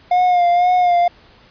triangle tone with vibrato, 712 Hz, F5, 33 cents sharp, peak -9 dBFS, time 0.11-1.08 s, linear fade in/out 5 ms, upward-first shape sine, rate 2 Hz, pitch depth 38 cents each way, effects pink hiss -48 dBFS RMS until 1.5 s + resampled to 11025 Hz

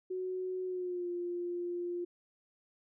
sine tone with pitch glide, 370 to 350.6 Hz, F#4 to F4, 0 to +7 cents, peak -34 dBFS, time 0.1-2.05 s, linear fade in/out 10 ms, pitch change -93 cents, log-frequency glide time 0.65-1.09 s, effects none

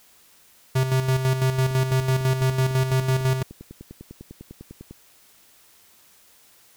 square tone with tremolo, 130.81 Hz, C3, in tune, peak -18 dBFS, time 0.75-3.43 s, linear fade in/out 10 ms, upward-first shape square, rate 6 Hz, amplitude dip 55%
click train, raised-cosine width 3 ms, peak -26 dBFS, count 33, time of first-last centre 1.71-4.91 s, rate 10 Hz
effects white hiss -55 dBFS RMS until 6.76 s

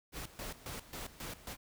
pink noise with tremolo, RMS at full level -43 dBFS, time 0.12-1.57 s, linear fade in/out 50 ms, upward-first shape square, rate 3.7 Hz, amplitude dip 80%, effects none

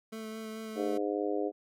25% pulse tone with vibrato, 220 Hz, A3, in tune, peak -35 dBFS, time 0.12-0.98 s, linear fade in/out 10 ms, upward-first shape sine, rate 4.6 Hz, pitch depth 14 cents each way
harmonic tone, 102.5 Hz, G#2, 22 cents flat, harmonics 3 / 4 / 5 / 6 / 7, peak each -34 / -33 / -36 / -40 / -40 dBFS, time 0.75-1.52 s, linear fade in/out 50 ms
effects none

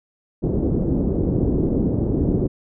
white low-pass noise, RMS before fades -20 dBFS, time 0.42-2.48 s, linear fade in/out 20 ms, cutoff 370 Hz, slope 24 dB/octave, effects none

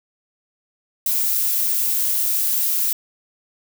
violet noise, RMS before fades -20 dBFS, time 1.06-2.93 s, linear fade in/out 2 ms, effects none

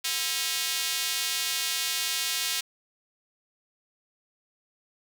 square tone with high-pass filter, 146.83 Hz, D3, in tune, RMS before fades -29 dBFS, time 0.04-2.61 s, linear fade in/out 10 ms, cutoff 3300 Hz, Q 0.99, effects none

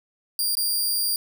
15% pulse tone with dropouts, 4777 Hz, D8, 29 cents sharp, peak -15 dBFS, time 0.39-1.16 s, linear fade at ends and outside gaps 1 ms, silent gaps 0.552-0.57 s, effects none

